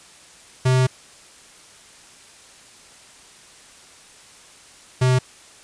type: tone pair in turn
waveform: square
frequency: 128.8 / 127.91 Hz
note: C3 / C3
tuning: -27 / -39 cents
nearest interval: unison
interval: 12 cents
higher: first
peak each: -15 dBFS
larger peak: neither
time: 0.65-0.87 / 5.01-5.19 s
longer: first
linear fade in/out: 10 ms
effects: white hiss -47 dBFS RMS until 5.63 s + resampled to 22050 Hz